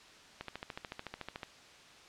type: click train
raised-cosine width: 0.3 ms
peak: -24 dBFS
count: 15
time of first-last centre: 0.41-1.432 s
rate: 13.7 Hz
effects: white hiss -56 dBFS RMS until 2.08 s + low-pass 5000 Hz 12 dB/octave